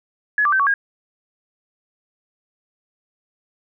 sine tone with pitch steps, 1694 / 1173 / 1548 / 1124 / 1628 Hz, G#6 / D6 / G6 / C#6 / G#6, +34 / -2 / -22 / +24 / -35 cents, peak -14 dBFS, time 0.38-0.74 s, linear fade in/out 2 ms, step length 72 ms, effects none

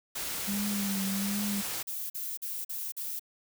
white noise, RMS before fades -35 dBFS, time 0.15-1.83 s, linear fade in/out 10 ms
sine tone with vibrato, 199.2 Hz, G3, 28 cents sharp, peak -30 dBFS, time 0.47-1.62 s, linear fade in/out 20 ms, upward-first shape triangle, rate 1.3 Hz, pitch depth 60 cents each way
violet noise bursts, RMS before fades -36 dBFS, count 5, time 1.87-3.196 s, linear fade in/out 10 ms, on 230 ms, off 44 ms
effects none

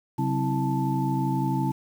sine tone cluster, 136.4 / 188.7 / 259.6 / 325 / 878 Hz, C#3 / F#3 / C4 / E4 / A5, -28 / +34 / -13 / -24 / -4 cents, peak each -26 / -31 / -30 / -30 / -30 dBFS, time 0.18-1.72 s, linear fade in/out 10 ms, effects 8-bit

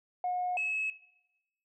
sine tone pair in turn, 723 / 2582 Hz, F#5 / E7, -40 / -37 cents, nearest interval octave + minor seventh, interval 2203 cents, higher second, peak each -28 dBFS, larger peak neither, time 0.24-0.57 / 0.57-0.9 s, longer neither, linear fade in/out 2 ms, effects noise-tail reverb RT60 0.9 s tail -18 dB re dry + tanh soft clip ceiling -25 dBFS

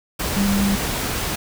sine tone in noise, 199.4 Hz, G3, 30 cents sharp, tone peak -17 dBFS, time 0.36-0.76 s, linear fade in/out 10 ms, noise pink, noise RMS -24 dBFS, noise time 0.19-1.36 s, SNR +4 dB, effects none

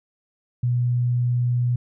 sine tone, 122.3 Hz, B2, 16 cents flat, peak -18 dBFS, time 0.63-1.76 s, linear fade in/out 5 ms, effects none

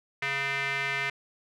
square tone with band-pass filter, 138.59 Hz, C#3, in tune, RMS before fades -30 dBFS, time 0.22-1.1 s, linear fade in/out 5 ms, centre 2100 Hz, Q 3.5, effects none

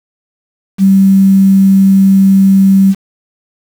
sine tone with quantisation, 193.7 Hz, G3, 20 cents flat, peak -3 dBFS, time 0.78-2.95 s, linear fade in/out 50 ms, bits 5, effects none

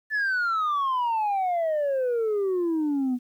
sine exponential sweep, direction down, 1760 to 242.7 Hz, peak -20 dBFS, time 0.1-3.19 s, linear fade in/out 50 ms, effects tanh soft clip ceiling -21 dBFS + 10-bit

